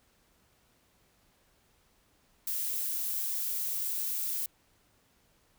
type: noise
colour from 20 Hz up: violet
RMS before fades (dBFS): -33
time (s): 2.47-4.46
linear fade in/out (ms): 2
effects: pink hiss -68 dBFS RMS until 5.58 s